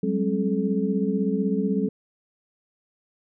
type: tone cluster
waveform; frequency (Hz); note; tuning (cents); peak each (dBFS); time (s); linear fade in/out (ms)
sine; 186.8 / 202.8 / 268.3 / 430.3; F#3 / G#3 / C4 / A4; +17 / -41 / +44 / -39; -26 / -25 / -28 / -28; 0.03-1.89; 5
effects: none